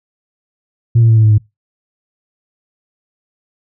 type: tone with pitch steps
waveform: sine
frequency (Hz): 116.54 / 114.34 / 112.18 / 110.06 / 107.98 / 105.95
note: A#2 / A#2 / A2 / A2 / A2 / G#2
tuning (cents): 0 / -33 / +34 / +1 / -32 / +35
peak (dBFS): -4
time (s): 0.95-1.382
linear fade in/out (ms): 10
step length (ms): 72
effects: noise-tail reverb RT60 0.2 s tail -24 dB re dry + tanh soft clip ceiling -3 dBFS